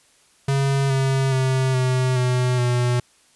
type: tone with pitch steps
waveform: square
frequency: 137.4 / 134.34 / 131.35 / 128.42 / 125.56 / 122.76 Hz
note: C#3 / C3 / C3 / C3 / B2 / B2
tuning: -15 / +46 / +7 / -32 / +29 / -10 cents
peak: -18 dBFS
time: 0.48-3 s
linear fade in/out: 5 ms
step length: 420 ms
effects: white hiss -57 dBFS RMS until 3.35 s + resampled to 24000 Hz